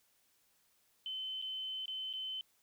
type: tone with dropouts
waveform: sine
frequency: 3060 Hz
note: G7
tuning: 42 cents flat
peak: -38 dBFS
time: 1.06-2.41 s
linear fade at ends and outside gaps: 1 ms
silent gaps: 1.416-1.423 / 1.857-1.88 / 2.129-2.136 s
effects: white hiss -73 dBFS RMS until 2.62 s